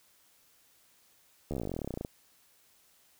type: slowing click train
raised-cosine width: 2 ms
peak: -22 dBFS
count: 24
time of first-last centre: 1.51-2.049 s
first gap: 13 ms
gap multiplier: 1.05
effects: white hiss -65 dBFS RMS until 3.19 s